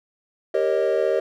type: chord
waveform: triangle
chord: Eb dominant seventh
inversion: first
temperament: equal with one note detuned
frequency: 392 / 466.2 / 546.4 / 622.3 Hz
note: G4 / Bb4 / Db5 / Eb5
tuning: 0 / 0 / -25 / 0 cents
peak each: -22 dBFS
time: 0.54-1.2 s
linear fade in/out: 5 ms
effects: none